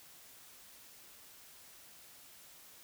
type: silence
effects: white hiss -57 dBFS RMS until 2.83 s